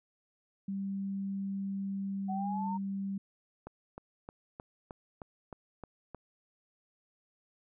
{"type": "tone", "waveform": "sine", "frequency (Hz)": 196, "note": "G3", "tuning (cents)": 0, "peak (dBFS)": -33, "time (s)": [0.68, 3.18], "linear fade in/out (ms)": 5}
{"type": "linear sweep", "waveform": "sine", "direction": "up", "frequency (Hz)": [740, 932.3], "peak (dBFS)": -35, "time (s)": [2.28, 2.78], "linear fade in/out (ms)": 20}
{"type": "click train", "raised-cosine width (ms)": 1, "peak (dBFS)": -29, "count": 9, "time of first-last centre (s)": [3.67, 6.147], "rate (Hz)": 3.23}
{"effects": []}